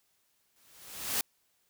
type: noise with exponential growth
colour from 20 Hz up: white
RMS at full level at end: -28 dBFS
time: 0.56-1.21 s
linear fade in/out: 2 ms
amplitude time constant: 140 ms
effects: white hiss -73 dBFS RMS until 1.69 s